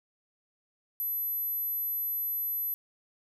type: tone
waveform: sine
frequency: 12000 Hz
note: F#9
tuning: 23 cents sharp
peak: -29 dBFS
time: 1-2.74 s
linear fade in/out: 0 ms
effects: none